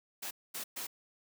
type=noise bursts at uneven times; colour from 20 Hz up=white; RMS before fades=-40 dBFS; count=3; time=0.22-0.31 / 0.54-0.64 / 0.76-0.87 s; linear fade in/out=10 ms; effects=high-pass 200 Hz 12 dB/octave